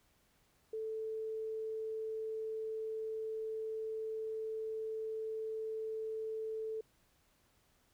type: tone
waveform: sine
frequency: 440 Hz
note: A4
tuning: in tune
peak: -37 dBFS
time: 0.73-6.81 s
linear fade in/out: 5 ms
effects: pink hiss -72 dBFS RMS until 7.93 s